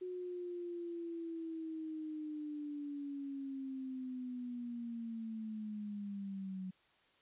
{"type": "linear sweep", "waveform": "sine", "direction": "down", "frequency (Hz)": [365.9, 185], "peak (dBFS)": -40, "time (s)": [0.01, 6.71], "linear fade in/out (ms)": 10, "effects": ["white hiss -70 dBFS RMS until 7.21 s", "resampled to 8000 Hz"]}